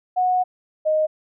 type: tone pair in turn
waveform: sine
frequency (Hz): 733 / 620.7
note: F#5 / D#5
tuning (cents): -16 / -4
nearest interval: minor third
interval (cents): 288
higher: first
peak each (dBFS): -16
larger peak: neither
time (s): 0.16-0.44 / 0.85-1.07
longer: first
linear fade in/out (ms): 20
effects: none

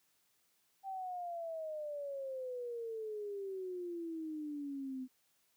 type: exponential sweep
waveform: sine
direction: down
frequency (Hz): 784 to 253.9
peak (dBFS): -39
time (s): 0.83-5.08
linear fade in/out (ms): 50
effects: white hiss -75 dBFS RMS until 5.56 s + high-pass 80 Hz 12 dB/octave

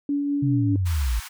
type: tone with tremolo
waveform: sine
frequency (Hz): 285.5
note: D4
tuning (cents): -49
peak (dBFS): -20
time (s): 0.09-0.76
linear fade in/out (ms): 2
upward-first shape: triangle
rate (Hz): 5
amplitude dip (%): 30
type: linear sweep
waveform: sine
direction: down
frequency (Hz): 138.7 to 50.8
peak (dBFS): -20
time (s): 0.42-1.2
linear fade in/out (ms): 10
type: high-pass noise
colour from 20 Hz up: pink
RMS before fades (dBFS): -38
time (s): 0.85-1.29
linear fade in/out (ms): 20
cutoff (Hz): 880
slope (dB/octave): 48
effects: none

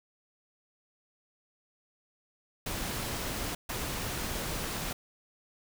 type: noise bursts at uneven times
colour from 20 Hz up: pink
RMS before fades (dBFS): -35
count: 2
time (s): 2.66-3.55 / 3.69-4.93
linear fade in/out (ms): 5
effects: none

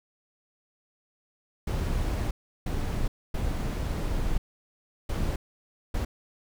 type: noise bursts at uneven times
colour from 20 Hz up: brown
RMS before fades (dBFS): -28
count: 5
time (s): 1.67-2.31 / 2.66-3.08 / 3.34-4.38 / 5.09-5.36 / 5.94-6.05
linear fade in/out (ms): 5
effects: none

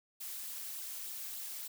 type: noise with flanger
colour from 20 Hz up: blue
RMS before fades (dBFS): -43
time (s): 0.2-1.68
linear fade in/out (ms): 10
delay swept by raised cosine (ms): 0.24 to 3.84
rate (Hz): 3.4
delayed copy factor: +0.5
effects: none

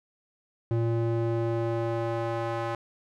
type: tone with band-pass filter sweep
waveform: square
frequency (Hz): 115.6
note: A#2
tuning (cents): -14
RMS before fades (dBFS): -28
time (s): 0.71-2.75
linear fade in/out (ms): 0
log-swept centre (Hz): 240 to 900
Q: 1
effects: none

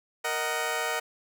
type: chord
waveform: 15% pulse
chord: D# minor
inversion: second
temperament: just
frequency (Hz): 466.7 / 622.3 / 746.7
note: A#4 / D#5 / F#5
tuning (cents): +2 / 0 / +16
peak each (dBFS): -26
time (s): 0.24-1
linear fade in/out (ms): 10
effects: none

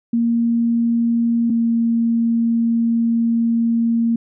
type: tone pair in turn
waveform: sine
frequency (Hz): 233.1 / 231.1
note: A#3 / A#3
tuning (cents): 0 / -15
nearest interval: unison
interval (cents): 15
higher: first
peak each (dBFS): -14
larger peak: neither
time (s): 0.13-1.5 / 1.5-4.16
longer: second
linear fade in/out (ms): 5
effects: none

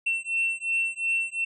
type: beating tone pair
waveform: triangle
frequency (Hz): 2700 / 2702.8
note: E7 / E7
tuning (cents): +41 / +43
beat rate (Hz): 2.8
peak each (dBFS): -26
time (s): 0.06-1.45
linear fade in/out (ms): 10
effects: resampled to 24000 Hz

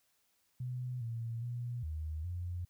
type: tone with pitch steps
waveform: sine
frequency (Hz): 125.3 / 115.4 / 120.8 / 78 / 88.3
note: B2 / A#2 / B2 / D#2 / F2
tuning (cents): +25 / -17 / -38 / +5 / +20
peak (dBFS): -36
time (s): 0.6-2.65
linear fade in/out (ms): 5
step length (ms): 410
effects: white hiss -75 dBFS RMS until 2.69 s

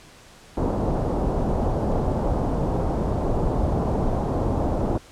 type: low-pass noise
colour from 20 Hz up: pink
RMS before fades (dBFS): -23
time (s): 0.57-4.98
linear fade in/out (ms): 5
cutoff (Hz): 870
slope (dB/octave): 24
effects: pink hiss -48 dBFS RMS until 5.11 s + low-pass 9000 Hz 12 dB/octave

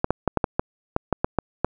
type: clicks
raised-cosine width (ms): 1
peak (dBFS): -5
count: 11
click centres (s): 0.044 / 0.106 / 0.277 / 0.373 / 0.442 / 0.595 / 0.964 / 1.127 / 1.245 / 1.387 / 1.646
effects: none

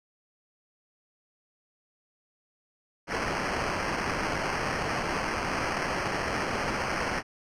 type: noise with sample-and-hold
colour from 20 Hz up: violet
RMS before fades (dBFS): -30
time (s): 3.07-7.23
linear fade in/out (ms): 50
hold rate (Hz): 3675
effects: low-pass 6000 Hz 12 dB/octave

